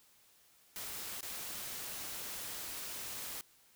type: noise with dropouts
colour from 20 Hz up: white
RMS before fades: -43 dBFS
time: 0.76-3.41 s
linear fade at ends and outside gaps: 0 ms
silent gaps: 1.207-1.229 s
effects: white hiss -66 dBFS RMS until 3.75 s